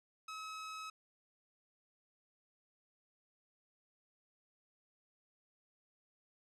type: tone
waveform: sawtooth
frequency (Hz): 1283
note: E6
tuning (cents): -47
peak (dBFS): -40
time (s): 0.28-0.9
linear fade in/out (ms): 5
effects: low-pass 8000 Hz 12 dB/octave